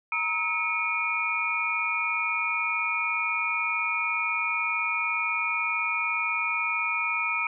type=tone cluster; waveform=sine; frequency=936 / 1287 / 2219 / 2421 Hz; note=A#5 / E6 / C#7 / D#7; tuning=+7 / -42 / +1 / -48 cents; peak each=-34 / -31 / -32 / -27 dBFS; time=0.12-7.47 s; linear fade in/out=2 ms; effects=none